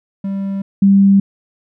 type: tone pair in turn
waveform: triangle / sine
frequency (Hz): 196 / 197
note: G3 / G3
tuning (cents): 0 / +9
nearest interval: unison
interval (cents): 9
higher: second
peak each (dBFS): -16 / -6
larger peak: second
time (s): 0.24-0.62 / 0.82-1.2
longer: neither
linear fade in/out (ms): 5
effects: none